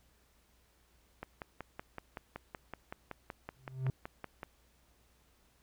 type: click train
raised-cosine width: 0.5 ms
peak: -26 dBFS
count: 18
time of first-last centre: 1.23-4.432 s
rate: 5.31 Hz
type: tone with exponential growth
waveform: triangle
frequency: 130.81 Hz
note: C3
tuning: in tune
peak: -25 dBFS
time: 3.56-3.9 s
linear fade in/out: 2 ms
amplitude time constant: 72 ms
effects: added 60 Hz sine -70 dBFS peak until 5.62 s + pink hiss -70 dBFS RMS until 5.62 s